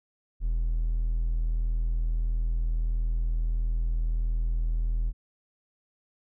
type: tone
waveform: triangle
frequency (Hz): 40.77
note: E1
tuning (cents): -18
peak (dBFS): -21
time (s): 0.4-5.13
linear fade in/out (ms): 50
effects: tanh soft clip ceiling -18 dBFS